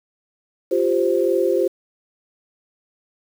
sine chord, F suspended second, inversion none, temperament equal, 349.2 / 392 / 523.3 Hz, F4 / G4 / C5, 0 / 0 / 0 cents, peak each -20 dBFS, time 0.71-1.68 s, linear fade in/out 10 ms, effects 7-bit

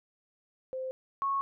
sine tone pair in turn, 520 / 1099.8 Hz, C5 / C#6, -11 / -14 cents, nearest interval octave + minor second, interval 1297 cents, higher second, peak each -33 / -27 dBFS, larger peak second, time 0.73-0.91 / 1.22-1.41 s, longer second, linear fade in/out 0 ms, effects none

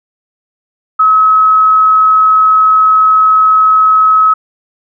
sine tone, 1283 Hz, E6, 47 cents flat, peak -4 dBFS, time 0.99-4.34 s, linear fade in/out 10 ms, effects none

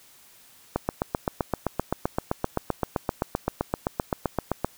click train, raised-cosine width 1 ms, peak -9 dBFS, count 31, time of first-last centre 0.76-4.646 s, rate 7.72 Hz, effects white hiss -54 dBFS RMS until 4.77 s

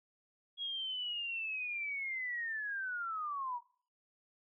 sine linear sweep, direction down, 3322 to 932.3 Hz, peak -36 dBFS, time 0.57-3.61 s, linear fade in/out 50 ms, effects noise-tail reverb RT60 0.5 s tail -22 dB re dry

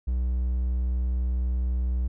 triangle tone, 62 Hz, B1, 7 cents sharp, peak -21 dBFS, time 0.07-2.08 s, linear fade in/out 10 ms, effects none

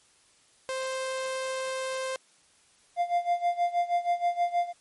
sawtooth tone, 524 Hz, C5, 2 cents sharp, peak -26 dBFS, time 0.69-2.16 s, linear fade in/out 0 ms
triangle tone with tremolo, 698.5 Hz, F5, in tune, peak -19 dBFS, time 2.96-4.73 s, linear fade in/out 50 ms, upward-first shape sine, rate 6.3 Hz, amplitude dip 85%
effects white hiss -62 dBFS RMS until 4.8 s + MP3 48 kbps

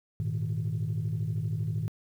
sine chord, Ab suspended second, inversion none, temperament equal with one note detuned, 103.83 / 116.54 / 156.37 Hz, Ab2 / Bb2 / Eb3, 0 / 0 / +9 cents, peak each -31 dBFS, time 0.2-1.88 s, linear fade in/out 0 ms, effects tanh soft clip ceiling -23 dBFS + 10-bit

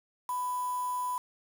sine tone with quantisation, 995 Hz, B5, 13 cents sharp, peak -30 dBFS, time 0.29-1.18 s, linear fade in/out 2 ms, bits 7, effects none

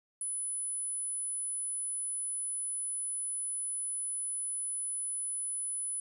sine tone, 10000 Hz, D#9, 8 cents sharp, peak -33 dBFS, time 0.21-6 s, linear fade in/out 2 ms, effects none

